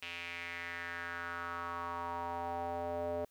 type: tone with band-pass filter sweep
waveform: square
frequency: 85.9 Hz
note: F2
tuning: 28 cents flat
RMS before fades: -40 dBFS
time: 0.02-3.25 s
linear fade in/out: 5 ms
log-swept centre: 2700 to 560 Hz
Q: 4
effects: white hiss -73 dBFS RMS until 3.3 s